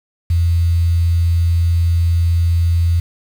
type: tone with quantisation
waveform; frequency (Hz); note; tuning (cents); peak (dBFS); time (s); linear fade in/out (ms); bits
sine; 84.8; E2; +50; -11; 0.3-3; 5; 6
effects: none